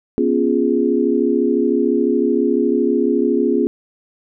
sine chord, C# dominant seventh, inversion third, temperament equal with one note detuned, 243.4 / 277.2 / 349.2 / 415.3 Hz, B3 / C#4 / E#4 / G#4, -25 / 0 / 0 / 0 cents, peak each -19 dBFS, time 0.18-3.67 s, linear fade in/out 0 ms, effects none

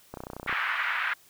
click train, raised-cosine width 1 ms, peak -23 dBFS, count 13, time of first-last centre 0.14-0.527 s, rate 31 Hz
pink band-pass noise, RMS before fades -29 dBFS, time 0.47-1.14 s, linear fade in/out 10 ms, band 1300 to 2200 Hz, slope 24 dB/octave
effects white hiss -58 dBFS RMS until 1.29 s

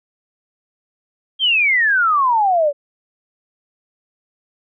sine exponential sweep, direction down, 3254 to 556 Hz, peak -12 dBFS, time 1.39-2.73 s, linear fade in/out 50 ms, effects none

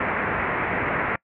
white low-pass noise, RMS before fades -25 dBFS, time 0-1.16 s, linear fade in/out 5 ms, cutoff 2200 Hz, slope 48 dB/octave, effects noise-tail reverb RT60 0.1 s tail -24 dB re dry + high-pass 60 Hz 12 dB/octave

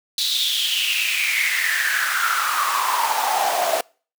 pink noise with high-pass filter sweep, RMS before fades -21 dBFS, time 0.18-3.81 s, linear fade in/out 2 ms, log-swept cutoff 4000 to 630 Hz, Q 7.7, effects noise-tail reverb RT60 0.4 s tail -26 dB re dry

